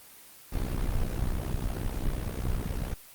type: noise with amplitude modulation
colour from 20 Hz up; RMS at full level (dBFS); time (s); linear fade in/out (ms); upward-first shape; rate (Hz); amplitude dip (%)
brown; -26; 0.52-2.94; 10; sine; 62.7; 75
effects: white hiss -51 dBFS RMS until 3.14 s + Opus 24 kbps